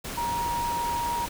sine tone in noise, 945 Hz, A#5, 23 cents sharp, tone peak -26 dBFS, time 0.17-1.26 s, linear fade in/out 10 ms, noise pink, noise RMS -35 dBFS, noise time 0.04-1.29 s, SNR +6 dB, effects none

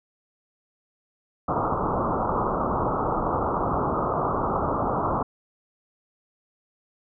white low-pass noise, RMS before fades -25 dBFS, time 1.48-5.23 s, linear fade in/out 5 ms, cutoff 1300 Hz, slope 96 dB/octave, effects none

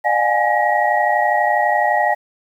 sine tone cluster, 604 / 712 / 805 / 837 / 1903 Hz, D5 / F5 / G5 / G#5 / A#6, +48 / +33 / +46 / +13 / +35 cents, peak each -21 / -19 / -25 / -18 / -20 dBFS, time 0.04-2.15 s, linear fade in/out 20 ms, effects 8-bit

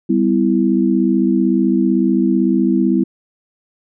sine chord, E minor, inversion first, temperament equal with one note detuned, 196 / 251.8 / 329.6 Hz, G3 / B3 / E4, 0 / +34 / 0 cents, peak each -16 dBFS, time 0.09-3.04 s, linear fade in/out 10 ms, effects none

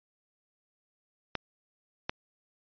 clicks, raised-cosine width 0.3 ms, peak -14 dBFS, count 2, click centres 1.353 / 2.095 s, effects resampled to 11025 Hz

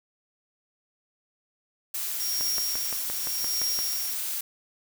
blue noise, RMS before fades -31 dBFS, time 1.94-4.41 s, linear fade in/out 5 ms
40% pulse tone with tremolo, 5590 Hz, F8, 1 cent sharp, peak -25 dBFS, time 2.2-4.14 s, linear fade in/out 5 ms, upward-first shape triangle, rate 0.86 Hz, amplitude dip 90%
click train, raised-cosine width 0.5 ms, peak -21 dBFS, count 9, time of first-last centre 2.41-3.789 s, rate 5.8 Hz
effects none

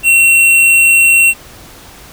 triangle tone with hard clipping, 2726 Hz, F7, 43 cents flat, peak -6 dBFS, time 0.03-1.34 s, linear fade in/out 50 ms, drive 18 dB, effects pink hiss -36 dBFS RMS until 2.12 s

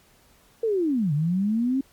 sine linear two-way sweep, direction down then up, 468.7 to 140.4 to 273.7 Hz, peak -20 dBFS, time 0.63-1.81 s, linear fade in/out 5 ms, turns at 1.13 s, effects pink hiss -58 dBFS RMS until 1.92 s + MP3 96 kbps

